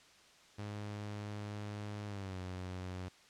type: tone with pitch glide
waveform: sawtooth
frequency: 103.83 to 91.97 Hz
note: G#2 to F#2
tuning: 0 to -10 cents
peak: -37 dBFS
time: 0.58-3.09 s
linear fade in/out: 10 ms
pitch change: -210 cents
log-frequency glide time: 2.06-2.39 s
effects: white hiss -62 dBFS RMS until 3.29 s + low-pass 6000 Hz 12 dB/octave